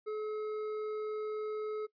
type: tone with hard clipping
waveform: sine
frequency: 428.2 Hz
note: A4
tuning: 47 cents flat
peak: -36 dBFS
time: 0.06-1.87 s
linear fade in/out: 20 ms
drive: 7 dB
effects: noise-tail reverb RT60 0.1 s tail -21 dB re dry + resampled to 11025 Hz